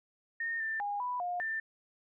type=tone with pitch steps; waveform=sine; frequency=1835 / 1782 / 816 / 989 / 711 / 1785 Hz; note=A#6 / A6 / G#5 / B5 / F5 / A6; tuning=-28 / +22 / -31 / +2 / +31 / +24 cents; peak=-32 dBFS; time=0.4-1.6 s; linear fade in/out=5 ms; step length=200 ms; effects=none